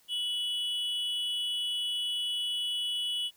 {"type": "tone pair together", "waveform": "triangle", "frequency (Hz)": [2960, 3369], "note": ["F#7", "G#7"], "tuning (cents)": [0, 24], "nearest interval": "major second", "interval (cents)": 224, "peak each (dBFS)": [-29, -35], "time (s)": [0.08, 3.31], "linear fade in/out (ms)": 50, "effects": ["white hiss -64 dBFS RMS until 3.36 s"]}